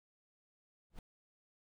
brown noise with exponential growth, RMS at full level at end -41 dBFS, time 0.9-0.99 s, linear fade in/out 1 ms, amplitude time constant 18 ms, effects none

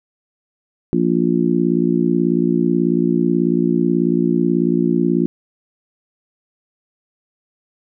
harmonic tone, 58.27 Hz, A#1, in tune, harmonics 3 / 4 / 5 / 6, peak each -19 / -19 / -19 / -19 dBFS, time 0.93-5.26 s, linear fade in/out 0 ms, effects none

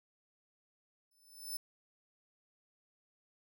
10% pulse tone with exponential growth, 5280 Hz, E8, 2 cents sharp, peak -30 dBFS, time 1.11-1.57 s, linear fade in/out 5 ms, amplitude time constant 100 ms, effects none

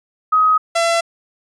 sine / sawtooth tone pair in turn, 1262 / 673.8 Hz, D#6 / E5, +24 / +38 cents, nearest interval major seventh, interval 1086 cents, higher first, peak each -10 dBFS, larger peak neither, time 0.32-0.58 / 0.75-1.01 s, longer neither, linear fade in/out 10 ms, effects resampled to 22050 Hz

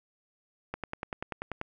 click train, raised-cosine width 0.5 ms, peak -19 dBFS, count 10, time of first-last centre 0.74-1.614 s, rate 10.3 Hz, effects none

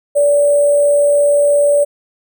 sine tone with sample-and-hold, 577 Hz, D5, 31 cents flat, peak -8 dBFS, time 0.15-1.85 s, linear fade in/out 20 ms, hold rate 8820 Hz, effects none

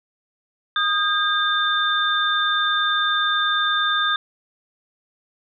sine tone cluster, 1239 / 1610 / 3584 Hz, D#6 / G6 / A7, -8 / +46 / +31 cents, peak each -22 dBFS, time 0.76-4.16 s, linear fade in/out 2 ms, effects none

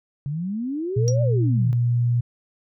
sine exponential two-way sweep, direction up then down, 136.1 to 601 to 136.1 Hz, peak -24 dBFS, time 0.26-1.73 s, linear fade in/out 0 ms, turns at 1.22 s
sine tone, 120.1 Hz, B2, 48 cents flat, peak -17 dBFS, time 0.96-2.21 s, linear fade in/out 10 ms
sine tone with exponential decay, 5680 Hz, F8, 28 cents sharp, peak -22 dBFS, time 1.08-1.16 s, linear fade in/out 0 ms, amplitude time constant 17 ms
effects none

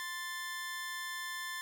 sawtooth tone pair together, 1046.5 / 1760 Hz, C6 / A6, 0 / 0 cents, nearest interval major sixth, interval 900 cents, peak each -40 / -36 dBFS, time 0-1.61 s, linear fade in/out 0 ms, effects none

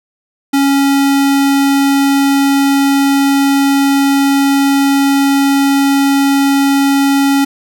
square tone, 277.2 Hz, C#4, in tune, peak -9 dBFS, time 0.53-7.45 s, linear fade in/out 10 ms, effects none

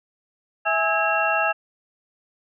sine tone cluster, 655 / 831 / 1297 / 1643 / 2729 Hz, E5 / G#5 / E6 / G#6 / F7, -11 / +1 / -28 / -19 / -41 cents, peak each -25 dBFS, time 0.65-1.53 s, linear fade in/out 20 ms, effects none

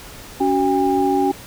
sine tone cluster, 280.9 / 375.3 / 806 Hz, C#4 / F#4 / G5, +23 / +25 / +48 cents, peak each -19 dBFS, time 0.4-1.32 s, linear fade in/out 10 ms, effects pink hiss -38 dBFS RMS until 1.46 s

